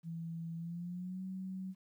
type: tone with pitch glide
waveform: sine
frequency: 165.7 to 188.15 Hz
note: E3 to F#3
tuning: +9 to +29 cents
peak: -39 dBFS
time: 0.03-1.75 s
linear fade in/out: 50 ms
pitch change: +220 cents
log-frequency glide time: 0.57-1.23 s
effects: 12-bit